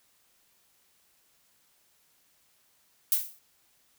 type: noise with exponential decay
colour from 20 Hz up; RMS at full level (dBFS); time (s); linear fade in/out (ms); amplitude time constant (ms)
violet; -21; 3.12-3.39; 1; 57
effects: white hiss -67 dBFS RMS until 3.98 s